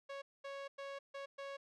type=tone bursts at uneven times; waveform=sawtooth; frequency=554 Hz; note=C#5; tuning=1 cent flat; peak=-40 dBFS; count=5; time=0.09-0.22 / 0.44-0.68 / 0.78-0.99 / 1.14-1.26 / 1.38-1.57 s; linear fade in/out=10 ms; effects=low-pass 4000 Hz 12 dB/octave